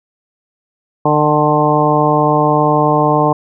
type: harmonic tone with a mistuned harmonic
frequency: 150.6 Hz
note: D3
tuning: 44 cents sharp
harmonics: 1 / 2 / 3 / 4 / 5 / 6 / 7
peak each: -17 / -17 / -17 / -17 / -17 / -17 / -17 dBFS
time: 1.05-3.33 s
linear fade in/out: 5 ms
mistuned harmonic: 6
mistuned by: -36 cents
effects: none